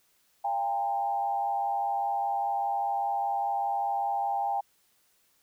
sine tone with frequency modulation, 801 Hz, G5, 37 cents sharp, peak -26 dBFS, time 0.44-4.61 s, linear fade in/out 10 ms, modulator 105 Hz, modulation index 0.76, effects white hiss -68 dBFS RMS until 5.42 s

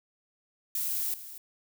violet noise with echo, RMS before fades -31 dBFS, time 0.75-1.14 s, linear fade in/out 2 ms, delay 240 ms, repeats 1, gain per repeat -13 dB, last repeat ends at 1.38 s, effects none

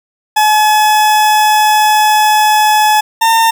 40% pulse tone pair in turn, 853 / 907.5 Hz, G#5 / A#5, +46 / -47 cents, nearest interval minor second, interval 107 cents, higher second, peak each -6 dBFS, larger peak neither, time 0.36-3.01 / 3.21-3.51 s, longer first, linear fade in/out 10 ms, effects 8-bit

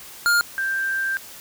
square / sine tone pair in turn, 1410 / 1576.8 Hz, F6 / G6, +16 / +10 cents, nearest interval major second, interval 194 cents, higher second, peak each -16 / -21 dBFS, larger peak first, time 0.26-0.41 / 0.58-1.17 s, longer second, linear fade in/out 0 ms, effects white hiss -41 dBFS RMS until 1.4 s

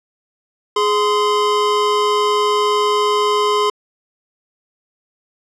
square tone pair together, 418.3 / 1033 Hz, G#4 / C6, +12 / -22 cents, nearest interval octave + major third, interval 1566 cents, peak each -17 dBFS, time 0.76-3.7 s, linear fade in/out 5 ms, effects low-pass 6000 Hz 12 dB/octave

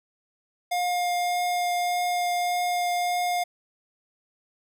square tone with vibrato, 710 Hz, F5, 28 cents sharp, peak -24 dBFS, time 0.71-3.44 s, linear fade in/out 10 ms, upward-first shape triangle, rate 1.7 Hz, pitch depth 8 cents each way, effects none

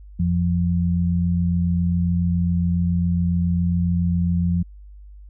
sine tone pair together, 86.65 / 173.9 Hz, F2 / F3, -13 / -7 cents, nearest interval octave, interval 1206 cents, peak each -21 / -19 dBFS, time 0.19-4.63 s, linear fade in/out 10 ms, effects added 50 Hz sine -39 dBFS peak until 5.29 s

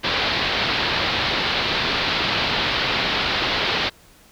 white low-pass noise, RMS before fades -22 dBFS, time 0.03-3.9 s, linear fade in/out 20 ms, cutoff 4400 Hz, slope 48 dB/octave, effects pink hiss -51 dBFS RMS until 4.31 s

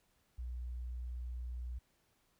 sine tone, 61 Hz, B1, 21 cents flat, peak -39 dBFS, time 0.38-1.79 s, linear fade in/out 10 ms, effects pink hiss -75 dBFS RMS until 2.39 s

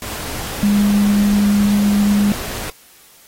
sine tone in noise, 204.5 Hz, G#3, 26 cents flat, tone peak -11 dBFS, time 0.63-2.32 s, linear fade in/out 0 ms, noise pink, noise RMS -27 dBFS, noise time 0.02-2.7 s, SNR +13 dB, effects white hiss -47 dBFS RMS until 3.27 s + AAC 48 kbps

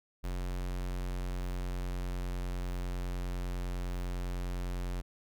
square tone, 44.96 Hz, F#1, 49 cents flat, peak -34 dBFS, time 0.23-5.02 s, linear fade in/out 20 ms, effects none

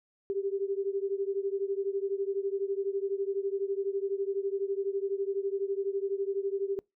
sine beating tone pair, 390 / 402 Hz, G4 / G4, -9 / +44 cents, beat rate 12 Hz, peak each -31 / -33 dBFS, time 0.3-6.79 s, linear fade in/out 0 ms, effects noise-tail reverb RT60 0.2 s tail -26 dB re dry

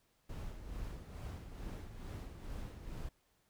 brown noise with tremolo, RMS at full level -43 dBFS, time 0.29-3.09 s, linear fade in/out 5 ms, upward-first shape sine, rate 2.3 Hz, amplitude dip 55%, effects pink hiss -75 dBFS RMS until 3.49 s

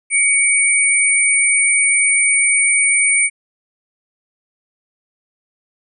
sine tone pair together, 2248 / 8981 Hz, C#7 / C#9, +24 / +22 cents, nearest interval 2 octaves, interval 2398 cents, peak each -14 dBFS, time 0.1-3.3 s, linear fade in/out 50 ms, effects none

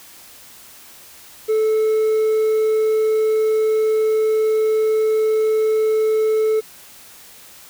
triangle tone with hard clipping, 436 Hz, A4, 16 cents flat, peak -15 dBFS, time 1.48-6.61 s, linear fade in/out 20 ms, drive 5 dB, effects white hiss -43 dBFS RMS until 7.69 s

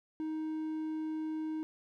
triangle tone, 313.4 Hz, D#4, 13 cents sharp, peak -32 dBFS, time 0.2-1.63 s, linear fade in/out 0 ms, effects none

